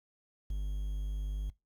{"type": "tone with quantisation", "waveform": "triangle", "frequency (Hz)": 50.2, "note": "G1", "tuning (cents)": 42, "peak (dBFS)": -30, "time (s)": [0.5, 1.5], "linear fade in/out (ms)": 5, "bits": 10, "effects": ["noise-tail reverb RT60 0.2 s tail -21 dB re dry"]}